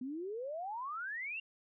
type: exponential sweep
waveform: sine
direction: up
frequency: 245.1 to 2814 Hz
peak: -38 dBFS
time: 0.01-1.4 s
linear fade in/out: 5 ms
effects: none